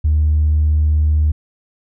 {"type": "tone with tanh clipping", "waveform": "triangle", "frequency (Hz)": 76.3, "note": "D#2", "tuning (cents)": -33, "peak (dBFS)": -11, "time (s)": [0.04, 1.32], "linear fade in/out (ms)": 10, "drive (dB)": 5, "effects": []}